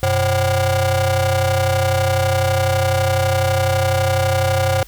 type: ring-modulated tone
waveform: 30% pulse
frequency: 220 Hz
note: A3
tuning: in tune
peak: -9 dBFS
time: 0.03-4.83 s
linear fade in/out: 0 ms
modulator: 314 Hz
effects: added 50 Hz sine -41 dBFS peak until 4.87 s + white hiss -46 dBFS RMS until 4.87 s